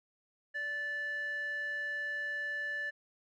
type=tone with band-pass filter; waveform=square; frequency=583 Hz; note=D5; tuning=13 cents flat; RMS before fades=-37 dBFS; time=0.54-2.91 s; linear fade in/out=20 ms; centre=1700 Hz; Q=6.5; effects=none